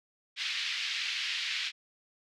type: band-pass noise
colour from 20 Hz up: pink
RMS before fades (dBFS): -34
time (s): 0.36-1.72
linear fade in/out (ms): 50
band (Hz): 2100 to 4500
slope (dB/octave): 24
effects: none